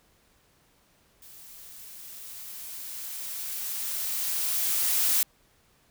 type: noise with level ramp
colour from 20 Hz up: blue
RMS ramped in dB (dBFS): -49 to -23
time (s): 1.22-5.23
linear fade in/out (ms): 2
effects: pink hiss -64 dBFS RMS until 5.9 s